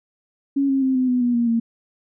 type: tone with pitch steps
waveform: sine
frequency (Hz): 277.2 / 269.9 / 262.9 / 256 / 249.3 / 242.7 / 236.4 / 230.2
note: C#4 / C#4 / C4 / C4 / B3 / B3 / A#3 / A#3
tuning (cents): 0 / -46 / +8 / -38 / +16 / -30 / +24 / -22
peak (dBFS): -16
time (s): 0.56-1.6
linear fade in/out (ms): 10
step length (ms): 130
effects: none